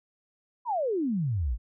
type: exponential sweep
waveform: sine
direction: down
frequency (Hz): 1023 to 49.64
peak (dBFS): -25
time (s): 0.65-1.58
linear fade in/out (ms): 50
effects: none